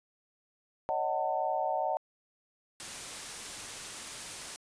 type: chord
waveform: sine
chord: D# half-diminished seventh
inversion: third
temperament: just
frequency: 560 / 622.3 / 746.7 / 896 Hz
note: C#5 / D#5 / F#5 / A5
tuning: +18 / 0 / +16 / +31 cents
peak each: -37 / -34 / -32 / -34 dBFS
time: 0.89-1.97 s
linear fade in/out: 0 ms
type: noise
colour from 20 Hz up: white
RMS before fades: -41 dBFS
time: 2.8-4.56 s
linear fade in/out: 0 ms
effects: resampled to 22050 Hz